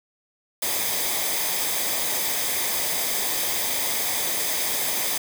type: noise with comb filter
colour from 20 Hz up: white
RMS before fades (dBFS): -25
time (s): 0.62-5.18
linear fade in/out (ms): 5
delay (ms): 0.71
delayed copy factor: -0.55
effects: none